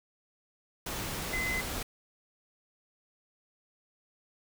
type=tone in noise; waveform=sine; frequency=2040 Hz; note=C7; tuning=44 cents flat; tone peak=-31 dBFS; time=1.33-1.61 s; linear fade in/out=5 ms; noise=pink; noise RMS=-36 dBFS; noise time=0.86-1.83 s; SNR=+2 dB; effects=none

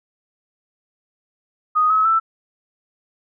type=tone with pitch steps; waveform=sine; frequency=1244.5 / 1284.7 / 1326.1 Hz; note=D#6 / E6 / E6; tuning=0 / -45 / +10 cents; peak=-13 dBFS; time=1.75-2.2 s; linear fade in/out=20 ms; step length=150 ms; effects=none

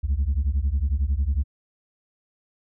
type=beating tone pair; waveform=sine; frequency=64.2 / 75.2 Hz; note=C2 / D2; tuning=-32 / +42 cents; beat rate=11 Hz; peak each=-21 dBFS; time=0.03-1.44 s; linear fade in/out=20 ms; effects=tanh soft clip ceiling -17 dBFS

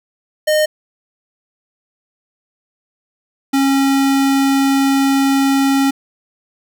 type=tone pair in turn; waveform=square; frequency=613 / 273.1 Hz; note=D#5 / C#4; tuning=-26 / -26 cents; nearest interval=octave + major second; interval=1400 cents; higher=first; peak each=-12 dBFS; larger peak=neither; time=0.47-0.66 / 3.53-5.91 s; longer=second; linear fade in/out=10 ms; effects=none

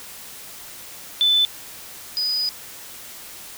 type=tone pair in turn; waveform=sine; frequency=3510 / 4964 Hz; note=A7 / D#8; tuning=-5 / -5 cents; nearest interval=tritone; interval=600 cents; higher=second; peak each=-14 / -20 dBFS; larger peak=first; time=1.21-1.45 / 2.17-2.49 s; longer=second; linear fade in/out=0 ms; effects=white hiss -39 dBFS RMS until 3.57 s

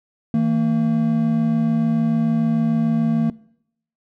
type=tone pair together; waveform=triangle; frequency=160.79 / 227.6 Hz; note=E3 / A#3; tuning=-43 / -41 cents; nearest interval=tritone; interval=602 cents; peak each=-20 / -14 dBFS; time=0.34-3.3 s; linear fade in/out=2 ms; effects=noise-tail reverb RT60 0.7 s tail -21 dB re dry

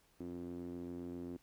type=tone with band-pass filter; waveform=sawtooth; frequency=87.5 Hz; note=F2; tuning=4 cents sharp; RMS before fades=-45 dBFS; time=0.2-1.37 s; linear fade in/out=5 ms; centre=300 Hz; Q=4.4; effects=pink hiss -71 dBFS RMS until 1.42 s

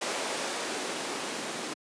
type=noise with band-pass filter sweep; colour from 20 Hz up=blue; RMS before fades=-34 dBFS; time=0.01-1.74 s; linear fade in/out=10 ms; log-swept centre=420 to 250 Hz; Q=1.1; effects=high-pass 150 Hz 12 dB/octave + resampled to 22050 Hz

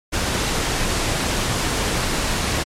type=noise; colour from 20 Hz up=pink; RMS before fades=-21 dBFS; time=0.12-2.64 s; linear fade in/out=20 ms; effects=low-pass 9000 Hz 12 dB/octave + MP3 64 kbps

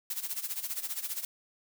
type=noise with tremolo; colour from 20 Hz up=blue; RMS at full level=-33 dBFS; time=0.1-1.25 s; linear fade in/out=2 ms; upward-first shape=sine; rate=15 Hz; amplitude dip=80%; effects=none

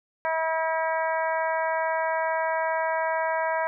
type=harmonic tone; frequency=322.3 Hz; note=E4; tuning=39 cents flat; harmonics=2 / 3 / 4 / 5 / 6 / 7; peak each=-27 / -27 / -37 / -32 / -36 / -39 dBFS; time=0.25-3.67 s; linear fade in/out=0 ms; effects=none

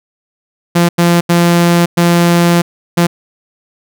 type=tone bursts at uneven times; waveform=sawtooth; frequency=172.1 Hz; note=F3; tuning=25 cents flat; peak=-3 dBFS; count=5; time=0.75-0.89 / 0.98-1.21 / 1.29-1.86 / 1.97-2.62 / 2.97-3.07 s; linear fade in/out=10 ms; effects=none

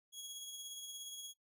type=tone with tremolo; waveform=20% pulse; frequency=3322 Hz; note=G#7; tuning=in tune; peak=-39 dBFS; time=0.12-1.34 s; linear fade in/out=50 ms; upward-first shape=sine; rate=17 Hz; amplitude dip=35%; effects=noise-tail reverb RT60 0.1 s tail -21 dB re dry

